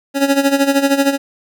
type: tone with tremolo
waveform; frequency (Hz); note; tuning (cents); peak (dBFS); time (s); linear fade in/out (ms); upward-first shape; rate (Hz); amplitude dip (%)
25% pulse; 277.2; C#4; 0; -5; 0.14-1.18; 50; sine; 13; 75
effects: none